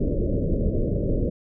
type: low-pass noise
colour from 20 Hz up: pink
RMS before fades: -23 dBFS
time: 0-1.3 s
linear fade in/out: 10 ms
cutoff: 590 Hz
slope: 96 dB/octave
effects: none